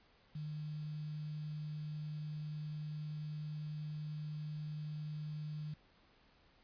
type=tone with quantisation; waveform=sine; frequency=151.7 Hz; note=D#3; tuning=44 cents flat; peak=-40 dBFS; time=0.35-5.74 s; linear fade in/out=5 ms; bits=10; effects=pink hiss -68 dBFS RMS until 6.63 s + resampled to 11025 Hz